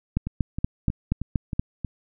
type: two click trains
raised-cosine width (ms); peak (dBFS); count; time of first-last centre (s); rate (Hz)
5; -9 / -16; 7 / 6; 0.17-1.595 / 0.27-1.847; 4.21 / 3.17
effects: none